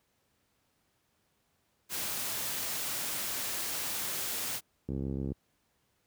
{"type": "noise", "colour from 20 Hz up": "white", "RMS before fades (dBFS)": -35, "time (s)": [1.89, 4.61], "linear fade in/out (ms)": 50}
{"type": "click train", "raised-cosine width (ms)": 3, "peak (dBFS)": -22, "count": 30, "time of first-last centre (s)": [4.89, 5.319], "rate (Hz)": 67.6}
{"effects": ["pink hiss -74 dBFS RMS until 6.06 s", "high-pass 60 Hz 12 dB/octave"]}